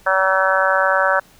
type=harmonic tone; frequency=190.2 Hz; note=F#3; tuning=48 cents sharp; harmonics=3 / 4 / 5 / 6 / 7 / 8 / 9; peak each=-19 / -24 / -22 / -24 / -21 / -19 / -24 dBFS; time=0.06-1.2 s; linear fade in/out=10 ms; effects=pink hiss -50 dBFS RMS until 1.39 s